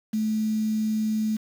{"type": "tone with quantisation", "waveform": "sine", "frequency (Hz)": 217, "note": "A3", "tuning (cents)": -24, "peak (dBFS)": -22, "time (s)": [0.13, 1.37], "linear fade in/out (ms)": 10, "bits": 7, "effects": []}